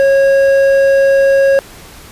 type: tone with hard clipping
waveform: triangle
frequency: 547 Hz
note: C#5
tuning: 23 cents flat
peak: -8 dBFS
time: 0-1.59 s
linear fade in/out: 0 ms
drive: 10 dB
effects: pink hiss -36 dBFS RMS until 2.11 s + resampled to 32000 Hz